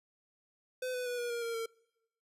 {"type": "tone with pitch steps", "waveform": "square", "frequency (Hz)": [508, 498.7, 489.6, 480.6, 471.8, 463.2, 454.7], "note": ["B4", "B4", "B4", "B4", "A#4", "A#4", "A#4"], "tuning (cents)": [49, 17, -15, -47, 21, -11, -43], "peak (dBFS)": -35, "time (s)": [0.82, 1.66], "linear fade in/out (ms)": 5, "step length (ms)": 120, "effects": ["noise-tail reverb RT60 0.9 s tail -25 dB re dry", "resampled to 32000 Hz"]}